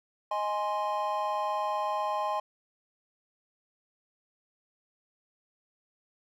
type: chord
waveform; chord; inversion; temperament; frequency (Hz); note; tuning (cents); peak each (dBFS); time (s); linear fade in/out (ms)
triangle; Ab major; second; equal; 622.3 / 830.6 / 1046.5; Eb5 / Ab5 / C6; 0 / 0 / 0; -32 / -30 / -30; 0.31-2.4; 5
effects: none